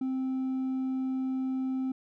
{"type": "tone with hard clipping", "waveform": "sine", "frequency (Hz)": 261.6, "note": "C4", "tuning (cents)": 0, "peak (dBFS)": -29, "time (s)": [0.01, 1.92], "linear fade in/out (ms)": 5, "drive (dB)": 2, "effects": []}